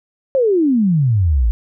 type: exponential sweep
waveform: sine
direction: down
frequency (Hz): 554.4 to 51.91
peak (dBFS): -11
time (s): 0.35-1.51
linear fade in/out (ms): 0
effects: none